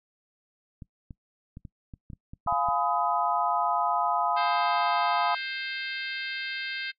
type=clicks; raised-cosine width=5 ms; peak=-29 dBFS; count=11; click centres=0.822 / 1.108 / 1.571 / 1.652 / 1.938 / 2.102 / 2.133 / 2.335 / 2.464 / 2.525 / 2.687 s
type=chord; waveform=sine; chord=F half-diminished seventh; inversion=none; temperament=just; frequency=698.5 / 838.1 / 1005.8 / 1257.2 Hz; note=F5 / Ab5 / Cb6 / Eb6; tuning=0 / +16 / +31 / +18 cents; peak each=-29 dBFS; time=2.47-5.35 s; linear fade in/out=5 ms
type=harmonic tone; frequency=525 Hz; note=C5; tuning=6 cents sharp; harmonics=3 / 4 / 5 / 6 / 7 / 8 / 9; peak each=-35 / -37 / -39 / -41 / -42 / -43 / -44 dBFS; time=4.36-6.92 s; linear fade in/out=20 ms
effects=noise-tail reverb RT60 0.1 s tail -22 dB re dry